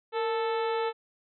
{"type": "harmonic tone with a mistuned harmonic", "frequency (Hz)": 439.5, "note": "A4", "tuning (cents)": -2, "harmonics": [1, 2, 3, 4, 5, 6, 7, 8, 9], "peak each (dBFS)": [-28, -32, -37, -42, -44, -45, -48, -47, -48], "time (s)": [0.12, 0.93], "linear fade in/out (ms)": 50, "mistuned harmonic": 1, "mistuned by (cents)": 74, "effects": []}